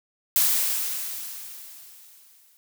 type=noise with exponential decay; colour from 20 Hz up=blue; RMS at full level=-19 dBFS; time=0.36-2.57 s; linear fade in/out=0 ms; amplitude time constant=480 ms; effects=none